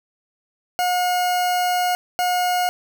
40% pulse tone bursts at uneven times, 720 Hz, F#5, 47 cents flat, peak -17 dBFS, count 2, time 0.79-1.95 / 2.19-2.69 s, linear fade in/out 0 ms, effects none

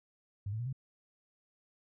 sine tone with pitch steps, 100.1 / 109.79 / 120.42 / 132.08 Hz, G2 / A2 / B2 / C3, +37 / -3 / -43 / +17 cents, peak -34 dBFS, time 0.46-0.728 s, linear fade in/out 5 ms, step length 67 ms, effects none

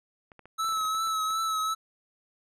clicks, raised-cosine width 0.5 ms, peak -34 dBFS, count 12, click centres 0.318 / 0.393 / 0.456 / 0.645 / 0.69 / 0.724 / 0.773 / 0.812 / 0.852 / 0.949 / 1.072 / 1.305 s
square tone with vibrato, 1300 Hz, E6, 24 cents flat, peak -27 dBFS, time 0.58-1.75 s, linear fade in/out 20 ms, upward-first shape triangle, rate 2.7 Hz, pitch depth 36 cents each way
effects low-pass 12000 Hz 12 dB/octave

